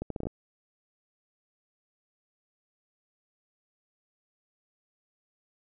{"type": "accelerating click train", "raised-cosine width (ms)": 2, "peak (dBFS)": -20, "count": 7, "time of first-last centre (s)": [0.02, 0.27], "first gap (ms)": 83, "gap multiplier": 0.71, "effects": []}